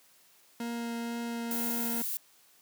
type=tone with vibrato; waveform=40% pulse; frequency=233.9 Hz; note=A#3; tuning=6 cents sharp; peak=-32 dBFS; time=0.6-2.02 s; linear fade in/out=2 ms; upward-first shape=triangle; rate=2.1 Hz; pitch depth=8 cents each way
type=noise; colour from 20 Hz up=violet; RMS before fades=-34 dBFS; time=1.51-2.17 s; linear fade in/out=0 ms
effects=white hiss -62 dBFS RMS until 2.61 s + high-pass 150 Hz 12 dB/octave